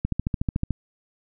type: click train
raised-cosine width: 5 ms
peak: -11 dBFS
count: 10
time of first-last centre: 0.05-0.707 s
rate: 13.7 Hz
effects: none